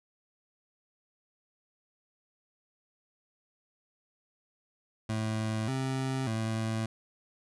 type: tone with pitch steps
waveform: 25% pulse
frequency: 109.7 / 132.4 / 111.3 Hz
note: A2 / C3 / A2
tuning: -5 / +21 / +20 cents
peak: -26 dBFS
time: 5.09-6.86 s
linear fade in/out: 5 ms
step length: 590 ms
effects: resampled to 24000 Hz